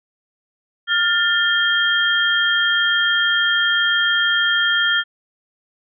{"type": "tone cluster", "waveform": "sine", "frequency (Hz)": [1406, 1779, 3213], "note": ["F6", "A6", "G7"], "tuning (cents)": [11, 19, 42], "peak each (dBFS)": -19, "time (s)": [0.87, 5.04], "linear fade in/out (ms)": 50, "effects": []}